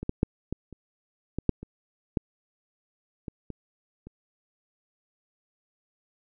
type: clicks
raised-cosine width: 3 ms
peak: -21 / -13 / -8 / -17 / -30 / -16 / -7 / -26 / -11 / -22 / -23 / -30 dBFS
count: 12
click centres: 0.03 / 0.094 / 0.231 / 0.526 / 0.727 / 1.386 / 1.493 / 1.63 / 2.172 / 3.282 / 3.503 / 4.07 s
effects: none